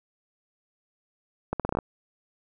accelerating click train, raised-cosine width 1 ms, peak -13 dBFS, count 8, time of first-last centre 1.53-1.788 s, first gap 67 ms, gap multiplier 0.79, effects none

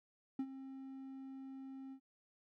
triangle tone with ADSR envelope, 267.1 Hz, C4, 36 cents sharp, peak -32 dBFS, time 0.39-2 s, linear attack 4 ms, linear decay 61 ms, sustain -13 dB, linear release 79 ms, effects none

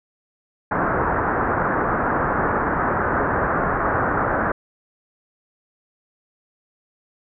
white low-pass noise, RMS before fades -21 dBFS, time 0.71-4.52 s, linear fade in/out 5 ms, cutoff 1600 Hz, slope 48 dB/octave, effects none

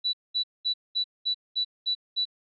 sine tone bursts, 3951 Hz, B7, in tune, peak -23 dBFS, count 8, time 0.04-2.254 s, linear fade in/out 20 ms, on 93 ms, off 210 ms, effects none

